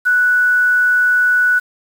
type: tone with quantisation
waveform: sine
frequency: 1480 Hz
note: F#6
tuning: in tune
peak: -10 dBFS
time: 0.05-1.6 s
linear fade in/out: 20 ms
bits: 6
effects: none